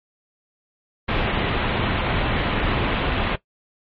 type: low-pass noise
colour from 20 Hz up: pink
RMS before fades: -22 dBFS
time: 1.08-3.36 s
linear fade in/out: 10 ms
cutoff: 3500 Hz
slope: 48 dB/octave
effects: noise-tail reverb RT60 0.1 s tail -17 dB re dry + MP3 32 kbps